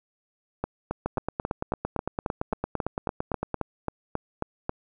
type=two click trains; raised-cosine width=1 ms; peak=-13 / -13 dBFS; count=23 / 16; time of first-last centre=1.06-3.543 / 0.64-4.694 s; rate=8.86 / 3.7 Hz; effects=none